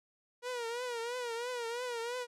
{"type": "tone with vibrato", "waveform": "sawtooth", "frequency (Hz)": 479.4, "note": "A#4", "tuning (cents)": 48, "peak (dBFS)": -32, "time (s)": [0.42, 2.27], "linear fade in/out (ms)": 50, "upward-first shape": "triangle", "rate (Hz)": 3, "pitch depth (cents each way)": 100, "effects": ["low-pass 9000 Hz 12 dB/octave"]}